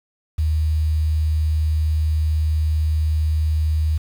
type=tone with quantisation; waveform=sine; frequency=77.78 Hz; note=D#2; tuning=in tune; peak=-16 dBFS; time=0.38-3.98 s; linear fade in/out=10 ms; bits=7; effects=none